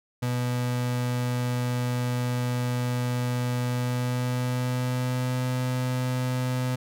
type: tone with pitch glide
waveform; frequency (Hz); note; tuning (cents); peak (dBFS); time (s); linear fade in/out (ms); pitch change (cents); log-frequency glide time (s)
35% pulse; 123.47 to 126.79; B2 to B2; 0 to +46; -23; 0.22-6.76; 10; +46; 3.68-5.44
effects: none